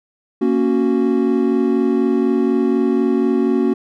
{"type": "chord", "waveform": "triangle", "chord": "F# major", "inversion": "first", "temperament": "equal", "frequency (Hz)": [233.1, 277.2, 370], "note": ["A#3", "C#4", "F#4"], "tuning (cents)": [0, 0, 0], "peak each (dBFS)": -16, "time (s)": [0.41, 3.74], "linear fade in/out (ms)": 10, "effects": []}